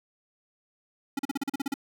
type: tone bursts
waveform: square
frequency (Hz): 277.2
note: C#4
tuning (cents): 0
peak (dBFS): -27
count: 10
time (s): 1.17-1.741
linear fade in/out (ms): 5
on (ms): 22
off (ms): 39
effects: none